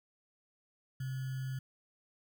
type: tone with sample-and-hold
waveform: sine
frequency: 131.4 Hz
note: C3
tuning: 8 cents sharp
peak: -35 dBFS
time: 1-1.59 s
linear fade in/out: 5 ms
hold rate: 1575 Hz
effects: none